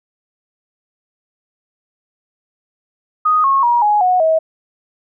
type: tone with pitch steps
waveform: sine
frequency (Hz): 1244.5 / 1089.7 / 954.1 / 835.4 / 731.5 / 640.5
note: D#6 / C#6 / A#5 / G#5 / F#5 / E5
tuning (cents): 0 / -30 / +40 / +10 / -20 / -50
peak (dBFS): -10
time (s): 3.25-4.39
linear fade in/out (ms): 10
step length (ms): 190
effects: none